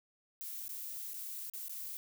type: noise with dropouts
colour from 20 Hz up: violet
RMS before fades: -43 dBFS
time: 0.41-1.97 s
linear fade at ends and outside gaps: 0 ms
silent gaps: 0.681-0.692 / 1.135-1.141 / 1.498-1.536 / 1.683-1.695 s
effects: none